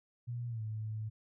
sine tone with pitch glide, 120 to 108.78 Hz, B2 to A2, -49 to -19 cents, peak -36 dBFS, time 0.27-1.1 s, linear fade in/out 20 ms, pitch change -170 cents, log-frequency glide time 0.48-0.62 s, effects none

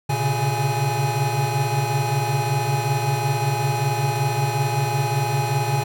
square tone cluster, 118 / 135.7 / 141 / 832 Hz, A#2 / C#3 / C#3 / G#5, +22 / -36 / +30 / +3 cents, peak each -26 dBFS, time 0.09-5.84 s, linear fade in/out 10 ms, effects none

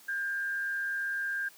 sine tone with frequency modulation, 1600 Hz, G6, 35 cents sharp, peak -30 dBFS, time 0.08-1.49 s, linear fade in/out 10 ms, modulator 124 Hz, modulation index 0.35, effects white hiss -56 dBFS RMS until 1.57 s + high-pass 150 Hz 12 dB/octave

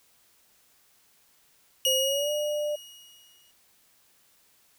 sawtooth tone with exponential decay, 2885 Hz, F#7, 44 cents flat, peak -18 dBFS, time 1.85-3.51 s, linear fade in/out 1 ms, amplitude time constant 360 ms
sine tone with pitch glide, 523.3 to 594.2 Hz, C5 to D5, 0 to +20 cents, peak -26 dBFS, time 1.86-2.76 s, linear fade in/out 10 ms, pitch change +220 cents, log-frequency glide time 1.98-2.31 s
effects white hiss -63 dBFS RMS until 4.78 s

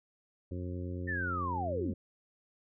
harmonic tone, 89.4 Hz, F2, 41 cents sharp, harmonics 1 / 2 / 3 / 4 / 5 / 6, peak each -37 / -44 / -43 / -45 / -51 / -50 dBFS, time 0.51-1.94 s, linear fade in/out 5 ms
sine linear sweep, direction down, 1836 to 145.5 Hz, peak -33 dBFS, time 1.07-1.94 s, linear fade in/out 20 ms
effects none

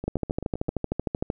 two click trains, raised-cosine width 2 ms, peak -19 / -12 dBFS, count 6 / 17, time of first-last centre 0.04-0.684 / 0.08-1.301 s, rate 7.76 / 13.1 Hz, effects none

